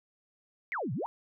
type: exponential two-way sweep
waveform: sine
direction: down then up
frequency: 2320 to 111 to 1022 Hz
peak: -31 dBFS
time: 0.72-1.06 s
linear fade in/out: 0 ms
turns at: 0.93 s
effects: none